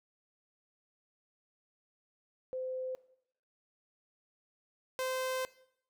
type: tone pair in turn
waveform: sine / sawtooth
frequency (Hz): 515 / 517.2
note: C5 / C5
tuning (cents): -28 / -20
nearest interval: unison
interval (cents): 8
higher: second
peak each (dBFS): -35 / -29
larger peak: second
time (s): 2.53-2.95 / 4.99-5.45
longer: second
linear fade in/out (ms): 0
effects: noise-tail reverb RT60 0.7 s tail -19 dB re dry